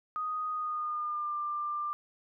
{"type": "tone with pitch glide", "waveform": "sine", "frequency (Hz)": [1244.5, 1189.7], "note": ["D#6", "D6"], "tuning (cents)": [0, 22], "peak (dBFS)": -31, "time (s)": [0.16, 1.93], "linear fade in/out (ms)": 0, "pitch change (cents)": -78, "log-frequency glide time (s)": [0.51, 1.37], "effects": []}